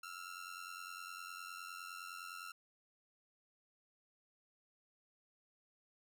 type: ring-modulated tone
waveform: sawtooth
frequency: 1359 Hz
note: F6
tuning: 48 cents flat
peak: -40 dBFS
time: 0.03-2.52 s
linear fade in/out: 5 ms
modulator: 44.9 Hz
effects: none